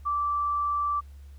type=tone; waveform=sine; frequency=1166 Hz; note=D6; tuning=13 cents flat; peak=-24 dBFS; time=0.05-1.01 s; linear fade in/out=20 ms; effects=added 70 Hz sine -43 dBFS peak until 1.38 s + pink hiss -64 dBFS RMS until 1.38 s